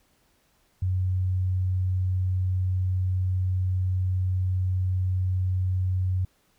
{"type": "tone", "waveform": "sine", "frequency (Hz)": 92.5, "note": "F#2", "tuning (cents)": 0, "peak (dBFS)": -22, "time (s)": [0.82, 6.25], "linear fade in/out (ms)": 5, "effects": ["pink hiss -66 dBFS RMS until 6.58 s"]}